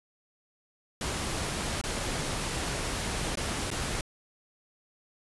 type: noise with dropouts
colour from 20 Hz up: pink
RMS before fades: -32 dBFS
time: 1.01-4.01 s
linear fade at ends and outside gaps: 2 ms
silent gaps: 1.814-1.838 / 3.355-3.372 / 3.704-3.713 s
effects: resampled to 24000 Hz